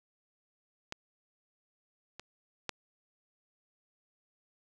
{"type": "clicks", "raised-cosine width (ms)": 0.2, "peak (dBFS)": [-20, -26, -16], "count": 3, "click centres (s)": [0.924, 2.196, 2.693], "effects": []}